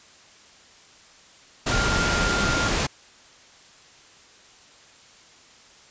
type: tone in noise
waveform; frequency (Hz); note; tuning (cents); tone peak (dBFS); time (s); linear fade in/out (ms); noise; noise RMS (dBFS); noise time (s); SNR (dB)
sine; 1400; F6; +4; -25; 1.71-2.69; 10; pink; -23; 1.66-2.87; -5
effects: white hiss -51 dBFS RMS until 5.9 s + resampled to 16000 Hz